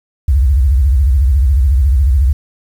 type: tone with vibrato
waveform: sine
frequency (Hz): 66.8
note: C2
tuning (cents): +36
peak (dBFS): -7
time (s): 0.28-2.33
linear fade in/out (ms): 5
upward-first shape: sine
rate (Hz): 14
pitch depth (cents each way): 250
effects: 7-bit